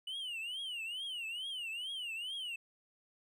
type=tone with vibrato; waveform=triangle; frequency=2932 Hz; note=F#7; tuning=16 cents flat; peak=-37 dBFS; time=0.07-2.56 s; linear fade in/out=5 ms; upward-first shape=triangle; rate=2.3 Hz; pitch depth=220 cents each way; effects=none